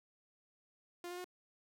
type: tone with pitch steps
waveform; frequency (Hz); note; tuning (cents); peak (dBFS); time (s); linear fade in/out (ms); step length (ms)
sawtooth; 350.2 / 355.7 / 361.3; F4 / F4 / F#4; +5 / +32 / -41; -39; 1.04-1.244; 2; 68
effects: none